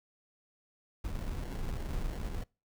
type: noise with sample-and-hold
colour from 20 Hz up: brown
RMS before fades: -36 dBFS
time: 1.04-2.44 s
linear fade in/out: 10 ms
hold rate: 1225 Hz
effects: noise-tail reverb RT60 0.3 s tail -25 dB re dry